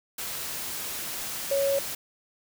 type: tone in noise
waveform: sine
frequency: 554.4 Hz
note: C#5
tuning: in tune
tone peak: -22 dBFS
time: 1.51-1.79 s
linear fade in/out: 5 ms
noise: white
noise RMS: -34 dBFS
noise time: 0.18-1.95 s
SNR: +9 dB
effects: none